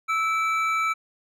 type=tone pair together; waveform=triangle; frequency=1314 / 2313 Hz; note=E6 / D7; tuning=-6 / -27 cents; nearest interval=minor seventh; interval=979 cents; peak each=-21 / -25 dBFS; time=0.08-0.94 s; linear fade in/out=20 ms; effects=none